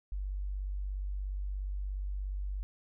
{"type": "tone", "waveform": "sine", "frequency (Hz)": 48.49, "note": "G1", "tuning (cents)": -18, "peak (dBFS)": -33, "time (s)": [0.12, 2.63], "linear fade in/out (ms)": 0, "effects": []}